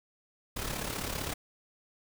pink noise with amplitude modulation, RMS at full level -33 dBFS, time 0.56-1.34 s, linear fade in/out 10 ms, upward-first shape sine, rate 35.5 Hz, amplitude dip 60%, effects none

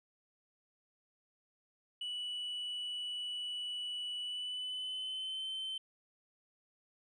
sine tone with pitch glide, 2954 to 3085 Hz, F#7 to G7, -3 to -28 cents, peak -35 dBFS, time 2.01-5.78 s, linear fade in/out 5 ms, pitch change +75 cents, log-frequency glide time 4.21-5.47 s, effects tanh soft clip ceiling -36 dBFS

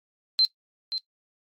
sine tone with echo, 4114 Hz, C8, 30 cents flat, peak -17 dBFS, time 0.39-0.45 s, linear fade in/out 0 ms, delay 530 ms, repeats 1, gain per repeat -10 dB, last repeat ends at 0.98 s, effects noise-tail reverb RT60 0.1 s tail -17 dB re dry + MP3 64 kbps

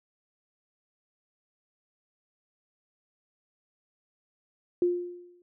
sine tone with exponential decay, 352.9 Hz, F4, 18 cents sharp, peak -19 dBFS, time 4.82-5.42 s, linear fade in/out 2 ms, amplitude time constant 130 ms, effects none

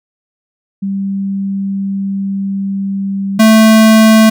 sine / square tone pair in turn, 196 / 220 Hz, G3 / A3, 0 / 0 cents, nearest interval major second, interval 200 cents, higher second, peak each -14 / -4 dBFS, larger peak second, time 0.82-3.39 / 3.39-4.3 s, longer first, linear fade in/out 10 ms, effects none

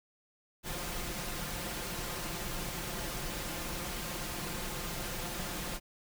pink noise with comb filter, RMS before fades -38 dBFS, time 0.63-5.8 s, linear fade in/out 50 ms, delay 5.7 ms, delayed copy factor +0.55, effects none

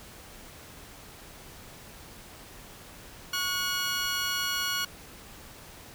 15% pulse tone pair together, 1112 / 1447.7 Hz, C#6 / F#6, +5 / -38 cents, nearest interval perfect fourth, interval 457 cents, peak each -28 / -22 dBFS, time 3.33-4.85 s, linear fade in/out 5 ms, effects pink hiss -48 dBFS RMS until 5.94 s

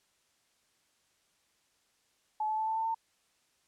sine tone with pitch steps, 859 / 867.5 / 876 / 884.7 / 893.4 / 902.2 Hz, A5 / A5 / A5 / A5 / A5 / A5, -42 / -25 / -8 / +9 / +26 / +43 cents, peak -29 dBFS, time 2.4-2.946 s, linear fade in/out 5 ms, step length 91 ms, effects white hiss -72 dBFS RMS until 3.67 s + low-pass 9000 Hz 12 dB/octave

